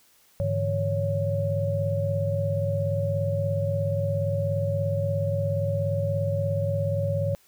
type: tone cluster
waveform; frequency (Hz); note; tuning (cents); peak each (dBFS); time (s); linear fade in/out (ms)
sine; 101.9 / 145.6 / 162.6 / 559; G#2 / D3 / E3 / C#5; -32 / -15 / -23 / +14; -26 / -31 / -34 / -27; 0.4-7.35; 0
effects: white hiss -60 dBFS RMS until 7.47 s